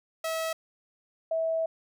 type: tone pair in turn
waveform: sawtooth / sine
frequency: 647 / 650.5 Hz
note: E5 / E5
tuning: -32 / -23 cents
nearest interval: unison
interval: 9 cents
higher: second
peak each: -25 dBFS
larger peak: neither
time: 0.24-0.53 / 1.31-1.66 s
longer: second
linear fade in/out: 5 ms
effects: none